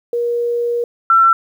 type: tone pair in turn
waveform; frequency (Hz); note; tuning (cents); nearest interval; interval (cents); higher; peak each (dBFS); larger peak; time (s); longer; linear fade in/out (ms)
sine; 475.3 / 1346.8; A#4 / E6; +34 / +37; octave + tritone; 1803; second; -15 / -7; second; 0.13-0.84 / 1.1-1.33; first; 2
effects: 8-bit